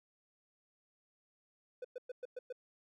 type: tone bursts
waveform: triangle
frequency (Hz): 500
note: B4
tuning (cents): +21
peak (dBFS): -38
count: 6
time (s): 1.82-2.526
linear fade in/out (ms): 5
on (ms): 26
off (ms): 110
effects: none